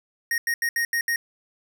square tone bursts at uneven times, 1864.7 Hz, A#6, in tune, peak -22 dBFS, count 6, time 0.31-0.38 / 0.47-0.54 / 0.62-0.69 / 0.76-0.85 / 0.93-1.01 / 1.08-1.16 s, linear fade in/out 2 ms, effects none

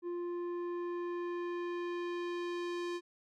square tone with low-pass filter sweep, 349.2 Hz, F4, in tune, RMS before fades -38 dBFS, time 0.02-3.01 s, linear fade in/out 50 ms, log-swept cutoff 720 to 5700 Hz, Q 0.82, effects none

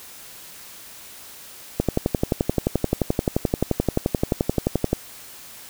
click train, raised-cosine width 2 ms, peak -5 dBFS, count 37, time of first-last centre 1.8-4.93 s, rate 11.5 Hz, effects white hiss -42 dBFS RMS until 5.69 s

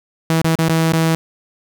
sawtooth tone with dropouts, 162.5 Hz, E3, 24 cents flat, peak -9 dBFS, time 0.3-1.15 s, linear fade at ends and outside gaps 0 ms, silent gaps 0.417-0.445 / 0.554-0.588 / 0.684-0.696 / 0.923-0.934 s, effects none

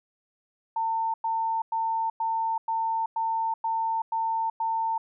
sine tone bursts, 900 Hz, A5, 39 cents sharp, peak -24 dBFS, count 9, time 0.76-4.98 s, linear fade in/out 5 ms, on 380 ms, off 100 ms, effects none

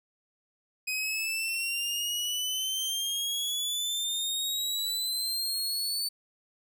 sawtooth exponential sweep, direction up, 2509 to 4529 Hz, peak -26 dBFS, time 0.87-6.09 s, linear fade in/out 10 ms, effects none

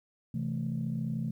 sine chord, A minor, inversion first, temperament equal, 130.81 / 164.81 / 220 Hz, C3 / E3 / A3, 0 / 0 / 0 cents, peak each -34 dBFS, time 0.34-1.31 s, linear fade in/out 5 ms, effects tanh soft clip ceiling -23 dBFS + 11-bit

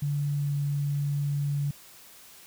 sine tone with pitch glide, 144.3 to 143.22 Hz, D3 to D3, -30 to -43 cents, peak -25 dBFS, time 0.02-1.71 s, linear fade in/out 5 ms, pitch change -13 cents, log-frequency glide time 0.31-0.54 s, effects white hiss -51 dBFS RMS until 2.46 s

